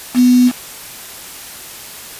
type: tone with quantisation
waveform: sine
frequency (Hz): 248.5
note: B3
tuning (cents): +11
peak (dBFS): -6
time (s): 0.14-0.52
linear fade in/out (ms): 50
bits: 4
effects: white hiss -32 dBFS RMS until 2.19 s + resampled to 32000 Hz